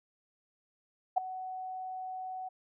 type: tone with ADSR envelope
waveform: sine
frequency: 747 Hz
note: F#5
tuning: 16 cents sharp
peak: -20 dBFS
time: 1.16-2.49 s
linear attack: 18 ms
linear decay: 5 ms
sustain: -17 dB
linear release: 12 ms
effects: none